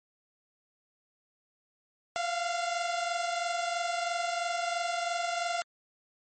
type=tone pair together; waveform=sawtooth; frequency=687 / 710 Hz; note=F5 / F5; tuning=-29 / +28 cents; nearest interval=minor second; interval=57 cents; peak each=-27 / -31 dBFS; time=2.16-5.62 s; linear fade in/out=0 ms; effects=MP3 32 kbps